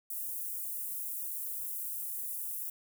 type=high-pass noise; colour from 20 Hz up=white; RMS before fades=-38 dBFS; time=0.1-2.7 s; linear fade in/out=5 ms; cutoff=10000 Hz; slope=24 dB/octave; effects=none